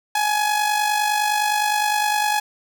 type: tone with amplitude modulation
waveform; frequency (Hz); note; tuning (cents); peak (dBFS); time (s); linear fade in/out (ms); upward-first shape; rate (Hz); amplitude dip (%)
sawtooth; 841; G#5; +22; -12; 0.15-2.4; 5; sine; 49.8; 50
effects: none